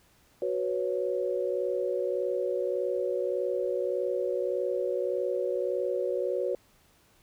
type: chord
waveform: sine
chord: F# suspended fourth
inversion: none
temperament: just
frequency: 370 / 493.3 / 555 Hz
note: F#4 / B4 / C#5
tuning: 0 / -2 / +2 cents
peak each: -31 dBFS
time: 0.42-6.55 s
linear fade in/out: 2 ms
effects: pink hiss -63 dBFS RMS until 7.22 s